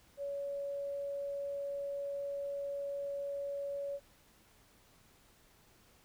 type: tone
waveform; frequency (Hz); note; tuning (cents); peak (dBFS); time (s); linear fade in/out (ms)
sine; 563; C#5; +27; -36; 0.17-4; 50
effects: pink hiss -65 dBFS RMS until 6.04 s